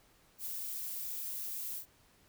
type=noise with ADSR envelope; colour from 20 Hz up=violet; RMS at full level=-38 dBFS; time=0.38-1.86 s; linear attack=78 ms; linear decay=9 ms; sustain=-2 dB; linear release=100 ms; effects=pink hiss -66 dBFS RMS until 2.28 s